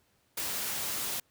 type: noise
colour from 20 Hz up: white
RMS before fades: -34 dBFS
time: 0.37-1.2 s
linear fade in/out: 5 ms
effects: pink hiss -70 dBFS RMS until 1.3 s + high-pass 60 Hz 12 dB/octave